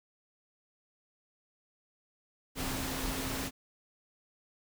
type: tone in noise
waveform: sine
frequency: 263.9 Hz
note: C4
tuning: 15 cents sharp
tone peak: -40 dBFS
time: 2.55-3.51 s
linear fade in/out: 50 ms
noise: pink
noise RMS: -36 dBFS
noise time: 2.55-3.51 s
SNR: -7 dB
effects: none